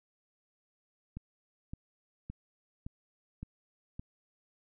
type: click train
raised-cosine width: 5 ms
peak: -28 dBFS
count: 6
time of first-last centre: 1.17-3.995 s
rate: 1.77 Hz
effects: none